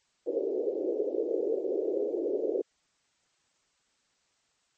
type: band-pass noise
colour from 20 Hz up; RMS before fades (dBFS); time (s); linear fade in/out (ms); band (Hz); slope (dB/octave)
pink; -30; 0.26-2.62; 10; 350 to 510; 48
effects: white hiss -72 dBFS RMS until 4.77 s + MP3 32 kbps